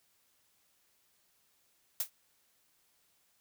blue noise with exponential decay, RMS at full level -27 dBFS, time 2-2.1 s, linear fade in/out 5 ms, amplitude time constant 21 ms, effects white hiss -72 dBFS RMS until 3.4 s

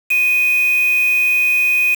sine tone with quantisation, 2489 Hz, D#7, in tune, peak -12 dBFS, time 0.1-1.95 s, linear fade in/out 10 ms, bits 4, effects none

